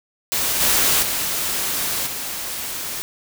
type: noise with level steps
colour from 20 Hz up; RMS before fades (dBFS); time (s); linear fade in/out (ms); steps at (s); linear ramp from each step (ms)
white; -21 / -17 / -23 / -28; 0.32-3.02; 0; 0.6 / 1.02 / 2.06; 10
effects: none